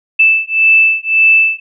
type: beating tone pair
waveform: sine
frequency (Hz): 2637 / 2638.8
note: E7 / E7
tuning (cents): 0 / +1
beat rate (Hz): 1.8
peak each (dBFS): -10 / -10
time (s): 0.19-1.6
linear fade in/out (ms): 10
effects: none